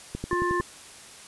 click train, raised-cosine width 3 ms, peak -18 dBFS, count 6, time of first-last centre 0.15-0.6 s, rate 11.1 Hz
harmonic tone, 353 Hz, F4, 19 cents sharp, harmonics 1 / 3 / 5, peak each -26 / -27 / -31 dBFS, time 0.31-0.61 s, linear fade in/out 2 ms
effects white hiss -46 dBFS RMS until 1.27 s + resampled to 24000 Hz

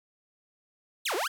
sawtooth exponential two-way sweep, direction down then up, 4405 to 331.7 to 1740 Hz, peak -24 dBFS, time 1.05-1.28 s, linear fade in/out 10 ms, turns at 1.15 s, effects none

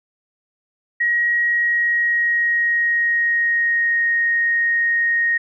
sine tone with pitch glide, 1898 to 1865.4 Hz, A#6 to A#6, +31 to +1 cents, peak -15 dBFS, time 1-5.38 s, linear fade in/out 10 ms, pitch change -30 cents, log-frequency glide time 1.41-4.03 s, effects none

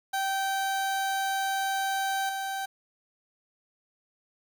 30% pulse tone with level steps, 777 Hz, G5, 16 cents flat, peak -24 / -28 dBFS, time 0.13-2.66 s, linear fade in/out 10 ms, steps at 2.29 s, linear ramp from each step 2 ms, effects 9-bit

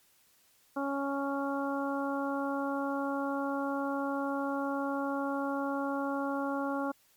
harmonic tone, 277.9 Hz, C#4, 4 cents sharp, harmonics 1 / 2 / 3 / 4 / 5, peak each -33 / -36 / -38 / -39 / -40 dBFS, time 0.76-6.92 s, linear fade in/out 10 ms, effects white hiss -66 dBFS RMS until 7.16 s + MP3 96 kbps

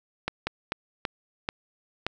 slowing click train, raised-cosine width 0.3 ms, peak -11 dBFS, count 6, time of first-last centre 0.28-2.066 s, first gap 190 ms, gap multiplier 1.32, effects none

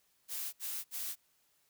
blue noise bursts, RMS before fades -39 dBFS, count 3, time 0.28-1.158 s, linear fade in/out 50 ms, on 250 ms, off 64 ms, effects white hiss -73 dBFS RMS until 1.69 s

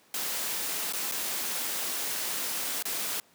white noise with dropouts, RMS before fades -32 dBFS, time 0.14-3.2 s, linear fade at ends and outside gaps 1 ms, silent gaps 0.925-0.934 / 1.114-1.121 / 2.825-2.854 s, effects pink hiss -61 dBFS RMS until 3.34 s + high-pass 200 Hz 12 dB/octave

